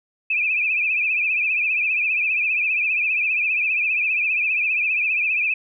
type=tone with vibrato; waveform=sine; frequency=2499 Hz; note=D#7; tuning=7 cents sharp; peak=-18 dBFS; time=0.3-5.54 s; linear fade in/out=5 ms; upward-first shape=triangle; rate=15 Hz; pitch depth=110 cents each way; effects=none